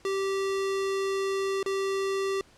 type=tone with dropouts; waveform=square; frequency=389.5 Hz; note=G4; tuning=11 cents flat; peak=-27 dBFS; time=0.05-2.41 s; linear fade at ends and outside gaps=1 ms; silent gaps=1.629-1.661 s; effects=pink hiss -58 dBFS RMS until 2.57 s + low-pass 8000 Hz 12 dB/octave